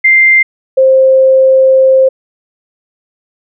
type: tone pair in turn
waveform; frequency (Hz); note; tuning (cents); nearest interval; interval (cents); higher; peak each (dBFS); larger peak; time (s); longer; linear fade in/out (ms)
sine; 2093 / 527.3; C7 / C5; 0 / +13; 2 octaves; 2387; first; -3; neither; 0.04-0.43 / 0.77-2.09; second; 10
effects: none